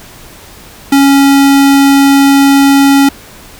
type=tone; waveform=square; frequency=277.2 Hz; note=C#4; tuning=in tune; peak=-4 dBFS; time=0.92-3.09 s; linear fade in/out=5 ms; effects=pink hiss -34 dBFS RMS until 3.59 s